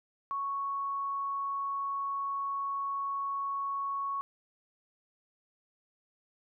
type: tone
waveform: sine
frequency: 1108.7 Hz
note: C#6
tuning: in tune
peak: -31 dBFS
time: 0.31-4.21 s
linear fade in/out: 0 ms
effects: none